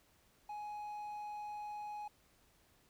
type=tone; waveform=triangle; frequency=836 Hz; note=G#5; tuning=11 cents sharp; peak=-40 dBFS; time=0.49-2.08 s; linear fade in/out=5 ms; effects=pink hiss -70 dBFS RMS until 2.89 s